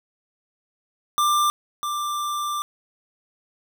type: tone pair in turn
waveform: square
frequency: 1187 / 1182.6 Hz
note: D6 / D6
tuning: +18 / +12 cents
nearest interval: unison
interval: 6 cents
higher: first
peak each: -18 / -25 dBFS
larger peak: first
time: 1.18-1.5 / 1.83-2.62 s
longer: second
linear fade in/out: 0 ms
effects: none